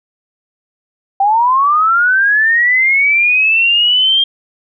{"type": "linear sweep", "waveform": "sine", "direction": "up", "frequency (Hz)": [772, 3215], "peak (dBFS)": -8, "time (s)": [1.2, 4.24], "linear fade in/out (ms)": 5, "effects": []}